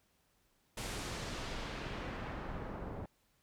pink noise with low-pass filter sweep, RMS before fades -42 dBFS, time 0.77-3.06 s, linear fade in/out 5 ms, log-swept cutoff 11000 to 770 Hz, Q 0.81, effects pink hiss -74 dBFS RMS until 3.42 s

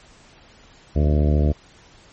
harmonic tone, 74.3 Hz, D2, 21 cents sharp, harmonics 1 / 2 / 3 / 4 / 5 / 6 / 7 / 8 / 9, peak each -16 / -22 / -26 / -28 / -30 / -32 / -33 / -34 / -35 dBFS, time 0.95-1.53 s, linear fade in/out 20 ms, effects pink hiss -50 dBFS RMS until 2.12 s + MP3 32 kbps

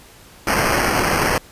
blue noise with sample-and-hold, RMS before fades -18 dBFS, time 0.47-1.38 s, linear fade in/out 2 ms, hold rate 3675 Hz, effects pink hiss -45 dBFS RMS until 1.51 s + resampled to 32000 Hz

